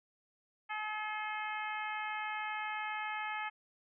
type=harmonic tone with a mistuned harmonic; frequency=427.4 Hz; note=G#4; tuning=50 cents sharp; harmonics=2 / 3 / 4 / 5 / 6 / 7; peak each=-40 / -43 / -43 / -43 / -46 / -52 dBFS; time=0.69-3.5 s; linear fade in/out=20 ms; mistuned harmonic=7; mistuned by=+56 cents; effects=none